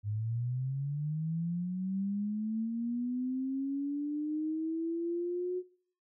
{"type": "linear sweep", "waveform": "sine", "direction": "up", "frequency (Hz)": [101.6, 367], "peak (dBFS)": -31, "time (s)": [0.03, 5.63], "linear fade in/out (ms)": 50, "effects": ["noise-tail reverb RT60 0.5 s tail -20 dB re dry"]}